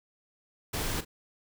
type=noise with echo; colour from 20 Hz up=pink; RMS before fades=-32 dBFS; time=0.73-1.01 s; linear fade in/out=10 ms; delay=40 ms; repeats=1; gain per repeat=-14 dB; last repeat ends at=1.05 s; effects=none